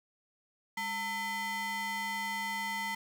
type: ring-modulated tone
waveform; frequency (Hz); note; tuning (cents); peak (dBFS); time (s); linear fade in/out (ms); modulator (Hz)
square; 554.4; C#5; 0; -31; 0.77-2.95; 5; 1460
effects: none